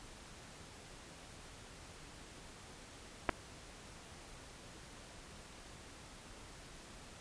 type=clicks; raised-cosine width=0.5 ms; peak=-16 dBFS; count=2; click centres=3.291 / 3.294 s; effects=pink hiss -54 dBFS RMS until 7.2 s + resampled to 22050 Hz